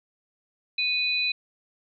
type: tone pair together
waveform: sine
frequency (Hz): 2489 / 3984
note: D#7 / B7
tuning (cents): 0 / +14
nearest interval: minor sixth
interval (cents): 814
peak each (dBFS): -25 / -26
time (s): 0.78-1.32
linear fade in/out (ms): 5
effects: none